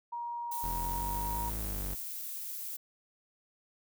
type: tone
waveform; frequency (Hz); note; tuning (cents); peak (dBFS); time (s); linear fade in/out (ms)
sine; 947; A#5; +27; -35; 0.12-1.5; 10
type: noise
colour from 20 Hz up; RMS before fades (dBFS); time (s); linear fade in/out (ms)
violet; -40; 0.51-2.77; 10
type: exponential two-way sweep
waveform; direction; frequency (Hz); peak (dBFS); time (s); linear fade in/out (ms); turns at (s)
40% pulse; up then down; 40.85 to 55 to 46.8; -35; 0.63-1.95; 10; 1.52
effects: none